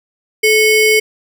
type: ring-modulated tone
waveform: square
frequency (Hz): 1315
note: E6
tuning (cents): -5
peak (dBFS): -6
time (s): 0.43-1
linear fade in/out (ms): 10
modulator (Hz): 883
effects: none

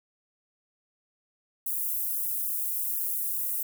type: high-pass noise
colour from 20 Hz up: pink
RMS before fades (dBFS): -30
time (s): 1.66-3.63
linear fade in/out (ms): 5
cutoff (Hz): 12000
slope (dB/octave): 24
effects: none

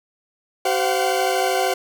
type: tone cluster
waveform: 40% pulse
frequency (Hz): 380.7 / 516 / 703 / 756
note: F#4 / C5 / F5 / F#5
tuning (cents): +49 / -24 / +11 / +37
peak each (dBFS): -23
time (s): 0.65-1.74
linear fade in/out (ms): 5
effects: none

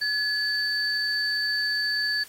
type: tone pair together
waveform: sine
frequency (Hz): 1701 / 4541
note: G#6 / C#8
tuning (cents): +41 / +41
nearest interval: octave + perfect fourth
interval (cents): 1700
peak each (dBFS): -26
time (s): 0.01-2.24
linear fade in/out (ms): 10
effects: white hiss -49 dBFS RMS until 2.28 s + AAC 48 kbps

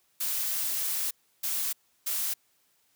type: noise bursts at uneven times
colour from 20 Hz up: blue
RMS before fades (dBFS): -30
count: 3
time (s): 0.2-1.11 / 1.43-1.73 / 2.06-2.34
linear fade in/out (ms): 10
effects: white hiss -69 dBFS RMS until 2.95 s + high-pass 60 Hz 12 dB/octave

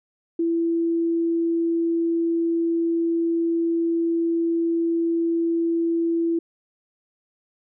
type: tone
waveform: sine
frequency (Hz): 334.1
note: E4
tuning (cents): +23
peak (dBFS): -19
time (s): 0.39-6.39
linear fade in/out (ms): 5
effects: none

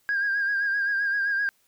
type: tone with vibrato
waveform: sine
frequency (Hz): 1619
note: G#6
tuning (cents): -45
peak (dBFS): -21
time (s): 0.09-1.49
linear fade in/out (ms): 0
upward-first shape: sine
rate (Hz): 7.7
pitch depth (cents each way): 44
effects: tanh soft clip ceiling -19 dBFS + white hiss -66 dBFS RMS until 1.67 s

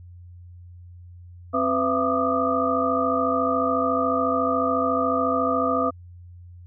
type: tone cluster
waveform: sine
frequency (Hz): 263.7 / 502 / 670 / 1182 / 1236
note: C4 / B4 / E5 / D6 / D#6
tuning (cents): +14 / +28 / +28 / +11 / -12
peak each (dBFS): -26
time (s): 1.53-5.91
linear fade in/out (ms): 20
effects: added 88 Hz sine -41 dBFS peak until 6.66 s

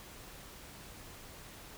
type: silence
effects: pink hiss -51 dBFS RMS until 1.77 s

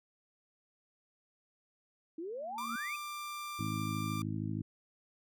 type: exponential sweep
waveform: sine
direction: up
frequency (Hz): 309.9 to 2562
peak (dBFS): -38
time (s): 2.18-2.96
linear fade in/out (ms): 5
type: tone with exponential growth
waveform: sine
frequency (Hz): 231.8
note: A#3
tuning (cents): -10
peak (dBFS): -38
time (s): 2.2-2.76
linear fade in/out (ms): 5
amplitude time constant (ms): 120
type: tone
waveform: sawtooth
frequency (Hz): 1185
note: D6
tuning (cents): +15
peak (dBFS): -36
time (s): 2.58-4.22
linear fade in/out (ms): 2
type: harmonic tone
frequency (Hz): 53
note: G#1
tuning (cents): +36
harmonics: 2 / 3 / 4 / 5 / 6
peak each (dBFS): -38 / -40 / -41 / -42 / -43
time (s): 3.59-4.62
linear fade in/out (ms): 5
effects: none

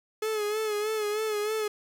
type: tone with vibrato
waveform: 45% pulse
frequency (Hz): 426.5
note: G#4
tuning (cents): +46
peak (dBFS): -27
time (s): 0.22-1.68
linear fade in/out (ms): 5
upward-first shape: sine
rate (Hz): 3.2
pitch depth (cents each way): 51
effects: none

